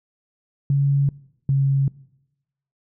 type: tone pair in turn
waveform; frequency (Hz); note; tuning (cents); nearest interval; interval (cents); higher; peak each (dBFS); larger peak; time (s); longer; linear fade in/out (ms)
sine; 140 / 137.12; C#3 / C#3; +18 / -18; unison; 36; first; -15; neither; 0.7-1.09 / 1.49-1.88; neither; 2
effects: noise-tail reverb RT60 0.9 s tail -22 dB re dry